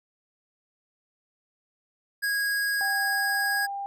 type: tone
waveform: square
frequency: 1647 Hz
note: G#6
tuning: 15 cents flat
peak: -25 dBFS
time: 2.22-3.67 s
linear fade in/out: 20 ms
type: tone with pitch glide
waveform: sine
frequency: 787 to 797.1 Hz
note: G5 to G5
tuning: +7 to +29 cents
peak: -30 dBFS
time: 2.81-3.86 s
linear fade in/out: 0 ms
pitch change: +22 cents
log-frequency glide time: 3.19-3.71 s
effects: none